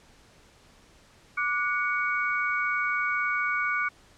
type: tone cluster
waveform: sine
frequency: 1176 / 1461 / 2239 Hz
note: D6 / F#6 / C#7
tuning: +2 / -22 / +17 cents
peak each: -30 / -28 / -29 dBFS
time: 1.37-3.89 s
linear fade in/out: 10 ms
effects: pink hiss -57 dBFS RMS until 4.17 s + low-pass 8000 Hz 12 dB/octave